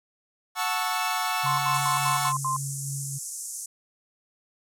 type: chord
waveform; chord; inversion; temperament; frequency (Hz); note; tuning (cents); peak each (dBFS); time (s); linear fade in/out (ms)
sawtooth; F# minor seventh; none; equal with one note detuned; 732.3 / 880 / 1108.7 / 1318.5; F#5 / A5 / C#6 / E6; -18 / 0 / 0 / 0; -27; 0.55-2.33; 50
type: tone with tremolo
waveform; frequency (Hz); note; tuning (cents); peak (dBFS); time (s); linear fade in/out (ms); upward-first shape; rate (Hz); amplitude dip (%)
sine; 138.59; C#3; 0; -30; 1.43-3.19; 20; sine; 3.5; 35
type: tone bursts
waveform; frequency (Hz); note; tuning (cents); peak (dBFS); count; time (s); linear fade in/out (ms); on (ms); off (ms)
sine; 1046.5; C6; 0; -24; 6; 1.46-2.565; 2; 120; 77
type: band-pass noise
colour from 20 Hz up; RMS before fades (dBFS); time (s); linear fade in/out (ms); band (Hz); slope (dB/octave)
pink; -36; 1.74-3.66; 5; 6200 to 11000; 48
effects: none